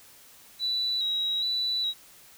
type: tone with vibrato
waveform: sine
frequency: 3902 Hz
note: B7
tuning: 22 cents flat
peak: -25 dBFS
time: 0.59-1.94 s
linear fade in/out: 50 ms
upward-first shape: square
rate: 1.2 Hz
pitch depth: 27 cents each way
effects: white hiss -53 dBFS RMS until 2.37 s